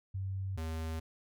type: tone pair in turn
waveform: sine / square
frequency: 96 / 80.45 Hz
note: G2 / E2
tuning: -36 / -42 cents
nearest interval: minor third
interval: 306 cents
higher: first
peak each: -34 / -36 dBFS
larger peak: first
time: 0.14-0.57 / 0.57-1 s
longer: neither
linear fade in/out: 10 ms
effects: none